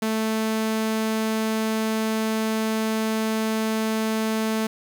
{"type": "tone", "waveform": "sawtooth", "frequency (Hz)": 220, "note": "A3", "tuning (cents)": 0, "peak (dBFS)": -18, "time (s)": [0.02, 4.67], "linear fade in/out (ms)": 5, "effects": ["8-bit"]}